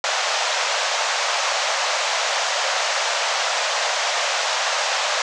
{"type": "band-pass noise", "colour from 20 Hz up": "pink", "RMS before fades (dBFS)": -22, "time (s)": [0.04, 5.22], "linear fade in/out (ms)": 2, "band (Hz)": [550, 7100], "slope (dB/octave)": 48, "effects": []}